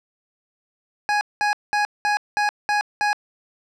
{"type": "tone bursts", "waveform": "25% pulse", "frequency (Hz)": 830.6, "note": "G#5", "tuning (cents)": 0, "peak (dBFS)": -14, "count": 7, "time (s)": [1.09, 3.13], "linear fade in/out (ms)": 0, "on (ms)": 120, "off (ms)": 200, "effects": ["low-pass 5000 Hz 12 dB/octave"]}